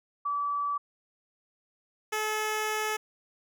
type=tone pair in turn; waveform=sine / 10% pulse; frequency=1152 / 430.1 Hz; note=D6 / A4; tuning=-34 / -39 cents; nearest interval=octave + perfect fourth; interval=1705 cents; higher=first; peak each=-27 / -20 dBFS; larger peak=second; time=0.25-0.78 / 2.12-2.97 s; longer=second; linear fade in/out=10 ms; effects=none

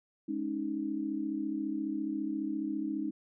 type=chord; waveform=sine; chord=Ab suspended fourth; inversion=none; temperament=just; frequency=207.7 / 276.9 / 311.5 Hz; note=Ab3 / Db4 / Eb4; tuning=0 / -2 / +2 cents; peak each=-39 / -36 / -34 dBFS; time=0.28-3.11 s; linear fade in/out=10 ms; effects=none

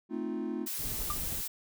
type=chord; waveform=triangle; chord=F dominant seventh; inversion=first; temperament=equal with one note detuned; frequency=220 / 259.8 / 311.1 / 349.2 Hz; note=A3 / C4 / Eb4 / F4; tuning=0 / -12 / 0 / 0 cents; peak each=-36 dBFS; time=0.09-0.68 s; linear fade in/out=50 ms
type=noise; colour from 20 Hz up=blue; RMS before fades=-36 dBFS; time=0.66-1.48 s; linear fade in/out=10 ms
type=noise with tremolo; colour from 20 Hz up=brown; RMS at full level=-39 dBFS; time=0.77-1.43 s; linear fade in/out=50 ms; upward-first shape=sine; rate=13 Hz; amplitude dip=40%
type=tone with exponential decay; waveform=triangle; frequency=1190 Hz; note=D6; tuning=22 cents sharp; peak=-27 dBFS; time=1.1-1.19 s; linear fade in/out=2 ms; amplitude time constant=18 ms
effects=none

